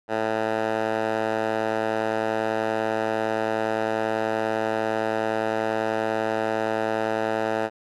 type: tone with band-pass filter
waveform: 10% pulse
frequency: 110.3 Hz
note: A2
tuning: 5 cents sharp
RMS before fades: -25 dBFS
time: 0.08-7.7 s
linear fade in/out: 50 ms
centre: 880 Hz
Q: 1.1
effects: AAC 64 kbps